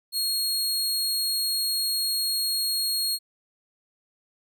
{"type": "tone", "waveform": "sawtooth", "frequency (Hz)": 4288, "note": "C8", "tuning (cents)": 42, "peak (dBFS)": -21, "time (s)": [0.12, 3.19], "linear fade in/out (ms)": 50, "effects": []}